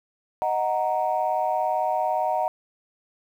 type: chord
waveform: sine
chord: D# minor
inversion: none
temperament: equal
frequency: 622.3 / 740 / 932.3 Hz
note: D#5 / F#5 / A#5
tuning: 0 / 0 / 0 cents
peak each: -26 / -24 / -26 dBFS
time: 0.42-2.48 s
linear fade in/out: 0 ms
effects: tanh soft clip ceiling -13 dBFS + 9-bit